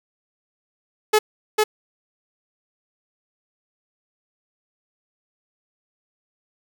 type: tone with echo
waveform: sawtooth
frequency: 427.9 Hz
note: A4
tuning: 48 cents flat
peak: -9 dBFS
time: 1.13-1.19 s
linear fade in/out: 10 ms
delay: 450 ms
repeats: 1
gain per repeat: -2 dB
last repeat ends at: 1.64 s
effects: none